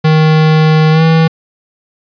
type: tone with pitch glide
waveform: square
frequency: 156.5 to 161.83 Hz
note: D#3 to E3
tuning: +10 to -32 cents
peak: -6 dBFS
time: 0.04-1.28 s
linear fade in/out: 10 ms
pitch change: +58 cents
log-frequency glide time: 0.91-1.03 s
effects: resampled to 11025 Hz + 8-bit